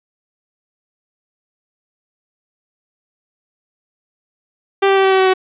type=tone with pitch steps; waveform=sawtooth; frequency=392.5 / 389.6 / 386.6 / 383.8 / 380.9 / 378 / 375.2 Hz; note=G4 / G4 / G4 / G4 / G4 / F#4 / F#4; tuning=+2 / -11 / -24 / -37 / -50 / +37 / +24 cents; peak=-6 dBFS; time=4.82-5.338 s; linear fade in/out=10 ms; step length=74 ms; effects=resampled to 8000 Hz + 8-bit